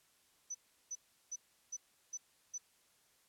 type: tone bursts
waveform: sine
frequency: 5990 Hz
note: F#8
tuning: 20 cents sharp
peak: -39 dBFS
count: 6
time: 0.5-2.582 s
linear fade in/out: 10 ms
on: 47 ms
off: 360 ms
effects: white hiss -71 dBFS RMS until 3.28 s + low-pass 12000 Hz 12 dB/octave